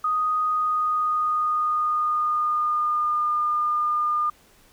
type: tone with pitch glide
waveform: sine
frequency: 1244.5 to 1210.5 Hz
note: D#6 to D#6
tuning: 0 to -48 cents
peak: -20 dBFS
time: 0.04-4.3 s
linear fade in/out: 5 ms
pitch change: -48 cents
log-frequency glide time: 0.4-3.32 s
effects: pink hiss -56 dBFS RMS until 4.72 s